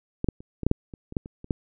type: clicks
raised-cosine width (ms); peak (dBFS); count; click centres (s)
3; -13 / -9 / -30 / -18 / -7 / -6 / -26 / -25 / -11 / -26 / -27 / -11; 12; 0.244 / 0.287 / 0.405 / 0.633 / 0.666 / 0.714 / 0.938 / 1.124 / 1.168 / 1.259 / 1.444 / 1.508
effects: none